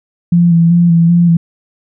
sine tone with vibrato, 170 Hz, F3, 46 cents flat, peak -5 dBFS, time 0.32-1.37 s, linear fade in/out 5 ms, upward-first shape square, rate 2.6 Hz, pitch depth 26 cents each way, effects none

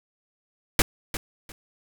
pink noise with echo, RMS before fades -17 dBFS, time 0.79-0.82 s, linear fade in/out 2 ms, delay 350 ms, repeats 2, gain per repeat -13 dB, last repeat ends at 1.52 s, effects none

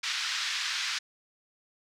white band-pass noise, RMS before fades -32 dBFS, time 0.03-0.99 s, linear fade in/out 10 ms, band 1300 to 5200 Hz, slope 24 dB/octave, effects none

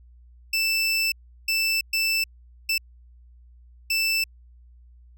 25% pulse tone bursts at uneven times, 2650 Hz, E7, 9 cents sharp, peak -17 dBFS, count 5, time 0.53-1.12 / 1.48-1.81 / 1.93-2.24 / 2.69-2.78 / 3.9-4.24 s, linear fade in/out 5 ms, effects added 60 Hz sine -48 dBFS peak until 5.17 s

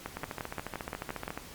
two click trains, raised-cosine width 0.5 ms, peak -19 / -20 dBFS, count 8 / 18, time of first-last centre 0.06-1.28 / 0.17-1.376 s, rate 5.74 / 14.1 Hz, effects pink hiss -48 dBFS RMS until 1.54 s + MP3 96 kbps

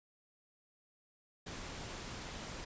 pink noise, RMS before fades -45 dBFS, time 1.46-2.65 s, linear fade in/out 10 ms, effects resampled to 16000 Hz

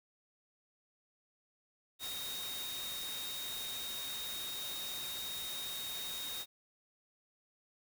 sine tone in noise, 3729 Hz, A#7, in tune, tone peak -41 dBFS, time 1.99-6.46 s, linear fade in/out 50 ms, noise white, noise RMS -44 dBFS, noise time 1.99-6.46 s, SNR 0 dB, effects none

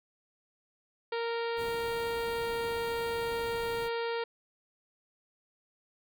harmonic tone, 464.4 Hz, A#4, 7 cents flat, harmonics 1 / 2 / 3 / 4 / 5 / 6 / 7 / 8 / 9 / 10, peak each -32 / -38 / -42 / -44 / -46 / -48 / -49 / -50 / -51 / -52 dBFS, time 1.12-4.24 s, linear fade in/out 5 ms
pink band-stop noise, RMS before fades -46 dBFS, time 1.56-3.9 s, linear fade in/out 50 ms, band 1000 to 7000 Hz, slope 24 dB/octave
effects none

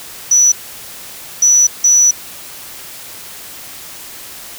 sine tone bursts at uneven times, 5920 Hz, F#8, in tune, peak -6 dBFS, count 3, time 0.31-0.52 / 1.42-1.67 / 1.84-2.11 s, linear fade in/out 5 ms, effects white hiss -32 dBFS RMS until 4.58 s

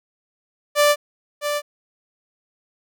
sawtooth tone with echo, 587.3 Hz, D5, in tune, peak -9 dBFS, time 0.75-0.96 s, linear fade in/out 50 ms, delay 660 ms, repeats 1, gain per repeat -8 dB, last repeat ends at 1.62 s, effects none

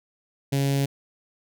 sawtooth tone with notch filter, 138.59 Hz, C#3, in tune, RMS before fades -23 dBFS, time 0.52-0.86 s, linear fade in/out 10 ms, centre 1200 Hz, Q 0.74, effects none

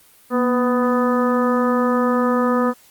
harmonic tone with a mistuned harmonic, 249 Hz, B3, 14 cents sharp, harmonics 1 / 2 / 3 / 4 / 5 / 6 / 7, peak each -18 / -20 / -31 / -26 / -23 / -36 / -33 dBFS, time 0.3-2.74 s, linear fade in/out 50 ms, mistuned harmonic 1, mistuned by -55 cents, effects white hiss -51 dBFS RMS until 2.9 s + Opus 32 kbps

